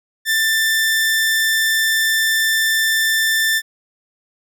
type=tone; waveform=sawtooth; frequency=1777 Hz; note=A6; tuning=17 cents sharp; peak=-11 dBFS; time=0.25-3.62 s; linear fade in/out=50 ms; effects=none